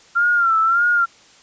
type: tone with vibrato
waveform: sine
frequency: 1374 Hz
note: F6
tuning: 29 cents flat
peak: -13 dBFS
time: 0.15-1.06 s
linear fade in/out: 20 ms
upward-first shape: sine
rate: 1.7 Hz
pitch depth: 77 cents each way
effects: white hiss -49 dBFS RMS until 1.42 s + resampled to 16000 Hz